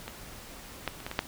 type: clicks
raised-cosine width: 0.3 ms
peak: -21 / -13 / -28 / -19 / -19 / -9 dBFS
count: 6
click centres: 0.08 / 0.877 / 1.003 / 1.065 / 1.114 / 1.191 s
effects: pink hiss -46 dBFS RMS until 1.27 s